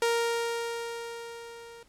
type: tone with level ramp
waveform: sawtooth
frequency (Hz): 466.2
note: A#4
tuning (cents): 0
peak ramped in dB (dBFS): -19 to -42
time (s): 0.02-1.83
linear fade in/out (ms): 2
effects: pink hiss -63 dBFS RMS until 1.88 s + low-pass 11000 Hz 12 dB/octave